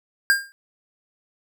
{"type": "tone with exponential decay", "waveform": "square", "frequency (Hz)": 1606, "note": "G6", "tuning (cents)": 41, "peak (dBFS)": -12, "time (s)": [0.3, 0.52], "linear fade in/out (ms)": 0, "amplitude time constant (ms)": 46, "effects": []}